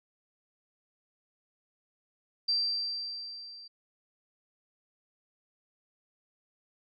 sine tone with level ramp, 4699 Hz, D8, in tune, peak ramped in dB -24 to -46 dBFS, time 2.48-3.68 s, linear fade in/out 10 ms, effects none

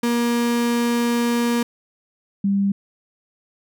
35% pulse / sine tone pair in turn, 237.2 / 198.37 Hz, A#3 / G3, +30 / +21 cents, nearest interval minor third, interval 309 cents, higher first, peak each -16 dBFS, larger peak neither, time 0.03-1.63 / 2.44-2.72 s, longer first, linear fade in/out 5 ms, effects none

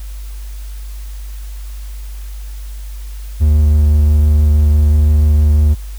triangle tone with vibrato, 75.1 Hz, D2, 39 cents sharp, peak -5 dBFS, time 3.4-5.75 s, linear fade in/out 20 ms, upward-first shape sine, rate 6 Hz, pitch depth 12 cents each way, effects added 50 Hz sine -24 dBFS peak until 5.98 s + white hiss -42 dBFS RMS until 5.98 s

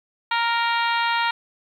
harmonic tone, 466.2 Hz, A#4, in tune, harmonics 2 / 3 / 4 / 5 / 6 / 7 / 8 / 9, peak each -22 / -26 / -28 / -30 / -32 / -33 / -34 / -35 dBFS, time 0.31-1.31 s, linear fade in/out 5 ms, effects 9-bit

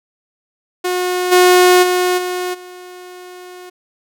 sawtooth tone with level steps, 361.9 Hz, F#4, 38 cents flat, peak -12 / -3 / -9 / -15 / -29 dBFS, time 0.84-3.7 s, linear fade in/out 10 ms, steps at 1.31 / 1.82 / 2.17 / 2.53 s, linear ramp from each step 20 ms, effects none

